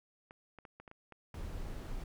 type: clicks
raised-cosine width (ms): 0.5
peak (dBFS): -36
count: 8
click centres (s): 0.309 / 0.587 / 0.652 / 0.8 / 0.878 / 0.914 / 1.123 / 1.343
type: noise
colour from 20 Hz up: brown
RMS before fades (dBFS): -41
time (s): 1.34-2.04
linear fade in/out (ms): 5
effects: none